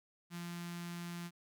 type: tone with notch filter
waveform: sawtooth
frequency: 172.6 Hz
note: F3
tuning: 20 cents flat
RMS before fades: -44 dBFS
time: 0.3-1.31 s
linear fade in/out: 50 ms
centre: 500 Hz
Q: 0.52
effects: none